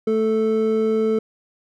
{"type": "tone pair together", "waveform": "triangle", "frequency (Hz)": [220, 439.6], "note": ["A3", "A4"], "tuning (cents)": [0, -2], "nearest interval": "octave", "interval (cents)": 1198, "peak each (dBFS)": [-20, -16], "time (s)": [0.07, 1.19], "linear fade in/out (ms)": 5, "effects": []}